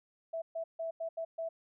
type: tone bursts at uneven times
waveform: sine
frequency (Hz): 657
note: E5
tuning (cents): -6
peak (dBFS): -34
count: 6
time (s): 0.33-0.42 / 0.55-0.64 / 0.79-0.91 / 1-1.09 / 1.17-1.25 / 1.38-1.49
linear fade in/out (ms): 10
effects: none